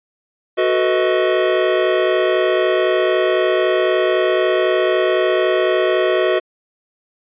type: chord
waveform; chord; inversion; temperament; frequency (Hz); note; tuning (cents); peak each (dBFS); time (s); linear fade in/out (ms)
square; B dominant seventh; second; equal with one note detuned; 370 / 440 / 493.9 / 631.3; F#4 / A4 / B4 / D#5; 0 / 0 / 0 / +25; -18 / -24 / -22 / -19; 0.57-6.4; 20
effects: resampled to 8000 Hz